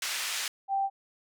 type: band-pass noise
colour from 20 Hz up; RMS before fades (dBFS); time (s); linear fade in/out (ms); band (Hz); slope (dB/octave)
pink; -33; 0.02-0.48; 2; 1800 to 9500; 12
type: tone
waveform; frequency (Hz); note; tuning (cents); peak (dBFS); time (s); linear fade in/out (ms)
sine; 784; G5; 0; -25; 0.68-0.9; 50
effects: none